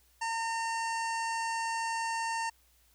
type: harmonic tone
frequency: 911 Hz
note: A#5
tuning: 40 cents flat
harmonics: 1 / 2 / 3 / 5 / 6 / 7 / 8 / 9 / 10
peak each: -32 / -38 / -42 / -46 / -48 / -49 / -50 / -51 / -52 dBFS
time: 0.21-2.5 s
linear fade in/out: 10 ms
effects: added 60 Hz sine -67 dBFS peak until 2.94 s + white hiss -67 dBFS RMS until 2.94 s